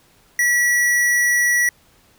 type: tone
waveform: square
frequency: 1939 Hz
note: B6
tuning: 32 cents flat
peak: -15 dBFS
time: 0.39-1.69 s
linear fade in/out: 2 ms
effects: pink hiss -55 dBFS RMS until 2.18 s